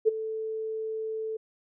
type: tone with ADSR envelope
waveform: sine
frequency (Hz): 440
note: A4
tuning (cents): 0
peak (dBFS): -15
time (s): 0.05-1.37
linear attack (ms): 31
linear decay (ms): 15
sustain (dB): -15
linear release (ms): 8
effects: none